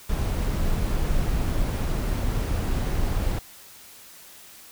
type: noise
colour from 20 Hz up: brown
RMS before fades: -24 dBFS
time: 0.09-3.39 s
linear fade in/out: 5 ms
effects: white hiss -47 dBFS RMS until 4.71 s